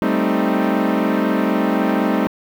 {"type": "chord", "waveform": "sawtooth", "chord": "A half-diminished seventh", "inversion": "third", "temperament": "equal", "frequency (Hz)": [196, 220, 261.6, 311.1], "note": ["G3", "A3", "C4", "Eb4"], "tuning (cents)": [0, 0, 0, 0], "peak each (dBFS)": -17, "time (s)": [0.02, 2.27], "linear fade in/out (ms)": 0, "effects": ["low-pass 2000 Hz 12 dB/octave", "7-bit"]}